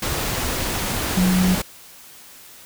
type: tone in noise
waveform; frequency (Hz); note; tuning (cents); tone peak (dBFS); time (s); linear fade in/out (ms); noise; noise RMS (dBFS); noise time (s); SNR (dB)
sine; 183.7; F#3; -12; -15; 1.17-1.55; 5; pink; -24; 0.02-1.62; +6
effects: white hiss -44 dBFS RMS until 2.65 s